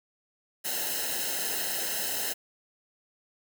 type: noise with comb filter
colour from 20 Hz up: white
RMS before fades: -31 dBFS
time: 0.64-2.34 s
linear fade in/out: 20 ms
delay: 0.86 ms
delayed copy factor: -0.85
effects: none